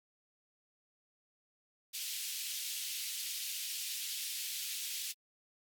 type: high-pass noise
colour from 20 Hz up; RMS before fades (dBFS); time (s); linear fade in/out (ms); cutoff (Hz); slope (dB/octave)
pink; -40; 1.93-5.13; 20; 2800; 24
effects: AAC 64 kbps